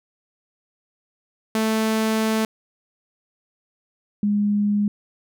sawtooth / sine tone pair in turn, 220 / 206 Hz, A3 / G#3, 0 / -14 cents, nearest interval minor second, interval 114 cents, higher first, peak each -15 / -17 dBFS, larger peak first, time 1.55-2.45 / 4.23-4.88 s, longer first, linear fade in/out 2 ms, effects none

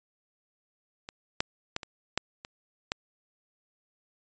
clicks, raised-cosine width 0.2 ms, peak -22 / -8 / -13 / -22 / -8 / -23 / -11 dBFS, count 7, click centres 1.089 / 1.405 / 1.764 / 1.832 / 2.176 / 2.449 / 2.919 s, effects resampled to 16000 Hz

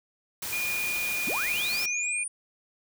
white noise, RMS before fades -34 dBFS, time 0.42-1.86 s, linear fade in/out 5 ms
sine tone, 2435 Hz, D#7, 38 cents flat, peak -28 dBFS, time 0.52-2.24 s, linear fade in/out 10 ms
sine linear sweep, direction up, 139.3 to 9550 Hz, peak -31 dBFS, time 1.27-2.28 s, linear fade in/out 5 ms
effects none

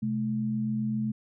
sine tone pair together, 128.6 / 216.3 Hz, C3 / A3, -30 / -29 cents, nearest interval major sixth, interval 901 cents, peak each -33 / -27 dBFS, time 0.02-1.12 s, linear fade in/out 10 ms, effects none

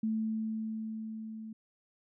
sine tone with level ramp, 220 Hz, A3, in tune, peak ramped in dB -28 to -41 dBFS, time 0.03-1.53 s, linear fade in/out 5 ms, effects none

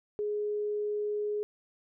sine tone, 417.6 Hz, G#4, 10 cents sharp, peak -29 dBFS, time 0.19-1.43 s, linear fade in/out 0 ms, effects none

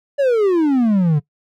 triangle exponential sweep, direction down, 582 to 142 Hz, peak -10 dBFS, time 0.18-1.2 s, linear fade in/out 20 ms, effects noise-tail reverb RT60 0.1 s tail -20 dB re dry

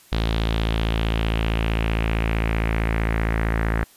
sawtooth tone with low-pass filter sweep, 55.4 Hz, A1, 13 cents sharp, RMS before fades -22 dBFS, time 0.12-3.84 s, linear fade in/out 0 ms, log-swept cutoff 3800 to 1800 Hz, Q 3.1, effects white hiss -52 dBFS RMS until 3.96 s + resampled to 32000 Hz

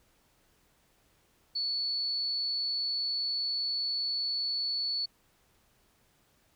sine tone, 4435 Hz, C#8, in tune, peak -29 dBFS, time 1.55-5.06 s, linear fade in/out 10 ms, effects pink hiss -68 dBFS RMS until 6.55 s

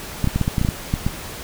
clicks, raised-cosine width 5 ms, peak -6 dBFS, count 11, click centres 0.243 / 0.274 / 0.36 / 0.413 / 0.479 / 0.582 / 0.614 / 0.649 / 0.688 / 0.939 / 1.065 s, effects pink hiss -33 dBFS RMS until 1.43 s

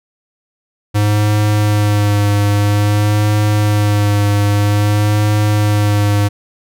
square tone with vibrato, 103.83 Hz, G#2, in tune, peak -11 dBFS, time 0.94-6.29 s, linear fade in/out 20 ms, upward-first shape sine, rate 0.51 Hz, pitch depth 24 cents each way, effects none

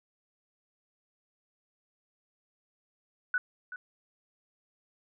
sine tone with echo, 1483 Hz, F#6, 4 cents sharp, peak -25 dBFS, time 3.34-3.38 s, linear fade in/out 2 ms, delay 380 ms, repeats 1, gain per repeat -13 dB, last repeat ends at 3.76 s, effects none

